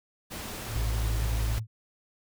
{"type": "noise", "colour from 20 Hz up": "pink", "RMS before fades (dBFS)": -38, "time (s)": [0.3, 1.6], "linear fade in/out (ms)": 20}
{"type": "tone with tremolo", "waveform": "sine", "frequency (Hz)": 110, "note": "A2", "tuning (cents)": 0, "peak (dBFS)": -30, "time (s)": [0.67, 1.67], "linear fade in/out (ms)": 50, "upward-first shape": "sine", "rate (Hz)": 11, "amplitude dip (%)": 45}
{"type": "tone", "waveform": "sine", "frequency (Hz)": 55.9, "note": "A1", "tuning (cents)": 28, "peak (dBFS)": -26, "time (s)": [0.76, 1.58], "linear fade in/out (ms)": 0}
{"effects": []}